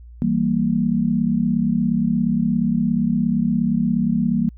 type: chord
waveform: sine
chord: E diminished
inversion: none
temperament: equal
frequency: 164.81 / 196 / 233.1 Hz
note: E3 / G3 / Bb3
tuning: 0 / 0 / 0 cents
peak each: -23 / -21 / -19 dBFS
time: 0.22-4.49 s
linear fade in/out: 0 ms
effects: added 59 Hz sine -38 dBFS peak until 4.57 s